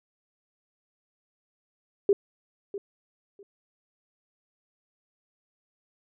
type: tone with echo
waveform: sine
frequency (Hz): 400.4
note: G4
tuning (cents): +37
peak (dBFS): -16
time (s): 2.09-2.13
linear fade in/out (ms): 2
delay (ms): 650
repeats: 2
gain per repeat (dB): -15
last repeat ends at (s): 3.43
effects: none